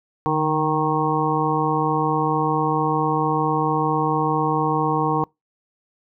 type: harmonic tone with a mistuned harmonic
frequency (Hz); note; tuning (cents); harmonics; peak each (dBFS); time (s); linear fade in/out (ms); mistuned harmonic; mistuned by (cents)
155.56; D#3; 0; 1 / 2 / 3 / 5 / 6 / 7; -25 / -25 / -25 / -25 / -25 / -25; 0.26-5.24; 0; 1; -50
effects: noise-tail reverb RT60 0.2 s tail -26 dB re dry